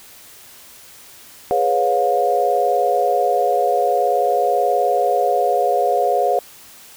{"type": "chord", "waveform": "sine", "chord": "C# dominant seventh", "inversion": "second", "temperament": "equal with one note detuned", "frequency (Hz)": [415.3, 493.9, 554.4, 712.7], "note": ["G#4", "B4", "C#5", "E#5"], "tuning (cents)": [0, 0, 0, 35], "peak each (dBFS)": [-22, -21, -21, -17], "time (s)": [1.51, 6.39], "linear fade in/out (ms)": 0, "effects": ["white hiss -43 dBFS RMS until 6.96 s"]}